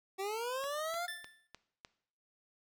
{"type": "linear sweep", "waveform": "25% pulse", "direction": "up", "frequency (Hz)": [376.4, 716], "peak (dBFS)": -32, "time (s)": [0.18, 1.07], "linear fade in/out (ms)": 20}
{"type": "click train", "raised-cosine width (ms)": 0.2, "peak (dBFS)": -30, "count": 5, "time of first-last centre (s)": [0.64, 1.848], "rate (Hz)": 3.31}
{"type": "tone with exponential decay", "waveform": "25% pulse", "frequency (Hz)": 1766, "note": "A6", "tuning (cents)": 6, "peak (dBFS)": -33, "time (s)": [1.08, 1.47], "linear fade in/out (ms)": 2, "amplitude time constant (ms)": 84}
{"effects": ["noise-tail reverb RT60 0.6 s tail -17 dB re dry"]}